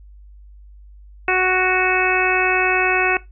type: harmonic tone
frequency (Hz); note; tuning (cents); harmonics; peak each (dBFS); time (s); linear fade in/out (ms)
370; F#4; 0; 1 / 2 / 3 / 4 / 5 / 6 / 7; -21 / -22 / -25 / -22 / -25 / -24 / -21; 1.28-3.17; 2
effects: noise-tail reverb RT60 0.2 s tail -19 dB re dry + added 50 Hz sine -40 dBFS peak until 3.31 s